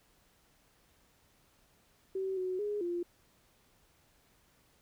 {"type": "tone with pitch steps", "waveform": "sine", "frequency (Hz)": [382.3, 369.7, 414.8, 348.1], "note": ["G4", "F#4", "G#4", "F4"], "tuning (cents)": [-43, -1, -2, -6], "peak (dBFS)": -32, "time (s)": [2.15, 3.03], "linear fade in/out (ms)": 5, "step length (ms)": 220, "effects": ["pink hiss -68 dBFS RMS until 4.81 s"]}